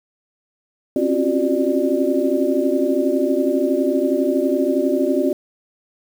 sine tone cluster, 264 / 276.3 / 347.2 / 376.6 / 593 Hz, C4 / C#4 / F4 / F#4 / D5, +16 / -6 / -10 / +31 / +17 cents, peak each -22 dBFS, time 0.96-5.33 s, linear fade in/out 2 ms, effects 7-bit

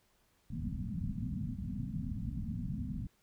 white low-pass noise, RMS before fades -38 dBFS, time 0.5-3.07 s, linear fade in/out 5 ms, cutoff 250 Hz, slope 96 dB/octave, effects pink hiss -72 dBFS RMS until 3.22 s

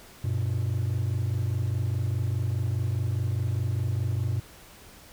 triangle tone pair together, 95.7 / 120.57 Hz, G2 / B2, -41 / -41 cents, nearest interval major third, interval 400 cents, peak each -24 dBFS, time 0.24-4.4 s, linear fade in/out 5 ms, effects tanh soft clip ceiling -20 dBFS + pink hiss -50 dBFS RMS until 5.12 s

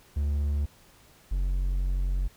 triangle tone pair in turn, 72.4 / 45.81 Hz, D2 / F#1, -24 / -17 cents, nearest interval minor sixth, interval 793 cents, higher first, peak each -22 dBFS, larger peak neither, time 0.16-0.66 / 1.31-2.28 s, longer second, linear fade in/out 10 ms, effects pink hiss -57 dBFS RMS until 2.36 s

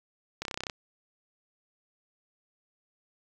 clicks, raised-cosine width 0.2 ms, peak -16 dBFS, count 10, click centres 0.42 / 0.452 / 0.482 / 0.512 / 0.543 / 0.575 / 0.606 / 0.636 / 0.668 / 0.698 s, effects 8-bit

